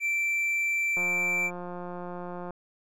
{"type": "tone", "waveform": "triangle", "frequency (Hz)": 2341, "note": "D7", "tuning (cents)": -6, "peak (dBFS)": -23, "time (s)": [0, 1.51], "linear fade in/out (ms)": 50}
{"type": "click train", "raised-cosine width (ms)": 1, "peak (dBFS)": -25, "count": 273, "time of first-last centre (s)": [0.97, 2.507], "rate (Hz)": 177}
{"effects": []}